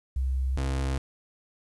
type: tone pair in turn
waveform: sine / 35% pulse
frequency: 65.4 / 67.01 Hz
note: C2 / C2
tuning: 0 / +42 cents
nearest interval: unison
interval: 42 cents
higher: second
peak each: -24 dBFS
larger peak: neither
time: 0.16-0.57 / 0.57-0.98 s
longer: neither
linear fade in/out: 5 ms
effects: resampled to 24000 Hz + 10-bit